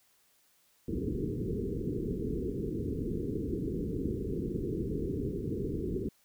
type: low-pass noise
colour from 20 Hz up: white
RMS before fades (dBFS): -34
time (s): 0.88-6.09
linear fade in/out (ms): 5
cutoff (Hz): 450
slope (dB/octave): 96
effects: white hiss -68 dBFS RMS until 6.24 s